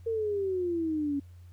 sine exponential sweep, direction down, 461.8 to 277.2 Hz, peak -27 dBFS, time 0.06-1.2 s, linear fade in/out 10 ms, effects added 88 Hz sine -47 dBFS peak until 1.52 s + pink hiss -68 dBFS RMS until 1.52 s

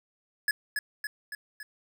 square tone with echo, 1702 Hz, G#6, 42 cents sharp, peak -24 dBFS, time 0.48-0.51 s, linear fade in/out 2 ms, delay 280 ms, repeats 4, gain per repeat -4 dB, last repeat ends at 1.63 s, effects 10-bit

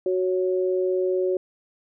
sine tone pair together, 370 / 554.4 Hz, F#4 / C#5, 0 / 0 cents, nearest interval perfect fifth, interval 700 cents, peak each -21 / -27 dBFS, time 0.06-1.37 s, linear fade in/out 2 ms, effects none

